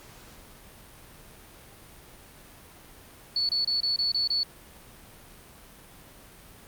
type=tone bursts; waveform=sine; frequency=4435 Hz; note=C#8; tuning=in tune; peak=-23 dBFS; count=7; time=3.36-4.432 s; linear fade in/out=2 ms; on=130 ms; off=27 ms; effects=pink hiss -50 dBFS RMS until 6.67 s + Opus 48 kbps